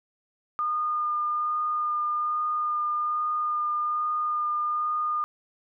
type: tone with vibrato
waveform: sine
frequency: 1215 Hz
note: D#6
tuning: 42 cents flat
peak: -24 dBFS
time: 0.59-5.24 s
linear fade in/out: 0 ms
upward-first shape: sine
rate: 1.2 Hz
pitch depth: 12 cents each way
effects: none